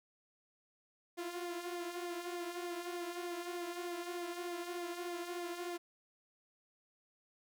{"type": "tone with flanger", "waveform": "sawtooth", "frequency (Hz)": 349.2, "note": "F4", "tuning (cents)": 0, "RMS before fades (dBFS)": -42, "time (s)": [1.17, 5.78], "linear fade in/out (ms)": 20, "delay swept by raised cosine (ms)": [0.68, 5.68], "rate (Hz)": 3.3, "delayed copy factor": -0.5, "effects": []}